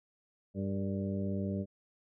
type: harmonic tone with a mistuned harmonic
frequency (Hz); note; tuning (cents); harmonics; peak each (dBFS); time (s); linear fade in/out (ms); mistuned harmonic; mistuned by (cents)
98; G2; 0; 1 / 2 / 3 / 4 / 5 / 6; -37 / -34 / -43 / -43 / -46 / -44; 0.54-1.66; 50; 5; -57
effects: none